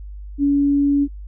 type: tone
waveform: sine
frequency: 283.6 Hz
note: C#4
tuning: 40 cents sharp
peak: -13 dBFS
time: 0.38-1.08 s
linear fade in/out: 50 ms
effects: noise-tail reverb RT60 0.1 s tail -26 dB re dry + added 50 Hz sine -31 dBFS peak until 1.27 s

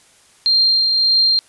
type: tone with tremolo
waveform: sine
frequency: 4186 Hz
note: C8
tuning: in tune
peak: -10 dBFS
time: 0.46-1.39 s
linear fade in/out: 0 ms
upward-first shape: triangle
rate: 1.7 Hz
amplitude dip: 35%
effects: white hiss -51 dBFS RMS until 1.48 s + resampled to 24000 Hz

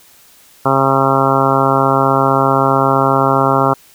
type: harmonic tone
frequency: 135.4 Hz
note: C#3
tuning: 40 cents flat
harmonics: 1 / 2 / 3 / 4 / 5 / 6 / 7 / 8 / 9 / 10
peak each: -19 / -19 / -19 / -19 / -19 / -19 / -19 / -19 / -19 / -19 dBFS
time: 0.65-3.74 s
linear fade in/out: 10 ms
effects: white hiss -46 dBFS RMS until 3.94 s

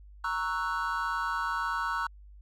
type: chord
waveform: triangle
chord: F# dominant seventh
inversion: first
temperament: equal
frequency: 932.3 / 1108.7 / 1318.5 / 1480 Hz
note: A#5 / C#6 / E6 / F#6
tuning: 0 / 0 / 0 / 0 cents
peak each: -33 / -33 / -32 / -32 dBFS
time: 0.24-2.07 s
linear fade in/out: 5 ms
effects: added 50 Hz sine -48 dBFS peak until 2.41 s

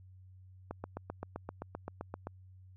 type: click train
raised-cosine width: 1 ms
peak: -25 dBFS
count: 13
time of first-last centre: 0.71-2.27 s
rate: 7.69 Hz
effects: added 93 Hz sine -53 dBFS peak until 2.76 s

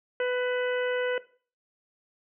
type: harmonic tone with a mistuned harmonic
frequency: 497.5 Hz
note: B4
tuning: 13 cents sharp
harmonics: 1 / 2 / 3 / 4 / 5 / 6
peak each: -25 / -41 / -33 / -38 / -43 / -43 dBFS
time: 0.2-1.18 s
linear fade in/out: 2 ms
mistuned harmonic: 5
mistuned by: +39 cents
effects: noise-tail reverb RT60 0.4 s tail -17 dB re dry

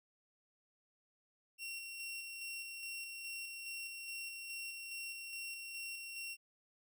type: tone with tremolo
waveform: sawtooth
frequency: 2734 Hz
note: F7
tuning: 37 cents flat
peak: -39 dBFS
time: 1.58-6.37 s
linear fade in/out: 50 ms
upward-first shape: square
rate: 2.4 Hz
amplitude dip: 30%
effects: none

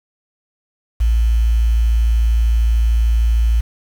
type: tone with quantisation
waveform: sine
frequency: 56.6 Hz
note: A1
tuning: 50 cents sharp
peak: -11 dBFS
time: 1-3.61 s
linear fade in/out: 10 ms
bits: 6
effects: none

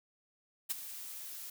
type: noise with ADSR envelope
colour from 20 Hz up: blue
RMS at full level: -32 dBFS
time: 0.69-1.5 s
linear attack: 21 ms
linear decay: 17 ms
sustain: -13 dB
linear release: 5 ms
effects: none

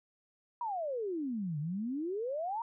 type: exponential two-way sweep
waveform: sine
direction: down then up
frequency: 987.8 to 142.6 to 953 Hz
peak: -33 dBFS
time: 0.61-2.62 s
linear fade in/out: 2 ms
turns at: 1.59 s
effects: none

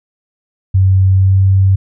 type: tone with pitch glide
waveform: sine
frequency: 95 to 96.1 Hz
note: F#2 to G2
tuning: +46 to -34 cents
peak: -6 dBFS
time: 0.74-1.76 s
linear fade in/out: 10 ms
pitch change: +20 cents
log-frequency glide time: 1.13-1.39 s
effects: none

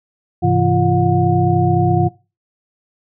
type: tone cluster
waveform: sine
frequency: 101.1 / 130.7 / 164.8 / 346.3 / 723 Hz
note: G#2 / C3 / E3 / F4 / F#5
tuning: -46 / -1 / 0 / -15 / -40 cents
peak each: -18 dBFS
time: 0.42-2.09 s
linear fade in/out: 20 ms
effects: noise-tail reverb RT60 0.3 s tail -21 dB re dry

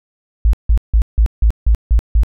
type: tone bursts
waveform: sine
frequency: 55 Hz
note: A1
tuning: in tune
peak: -7 dBFS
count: 8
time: 0.45-2.234 s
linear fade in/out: 0 ms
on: 83 ms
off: 160 ms
effects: none

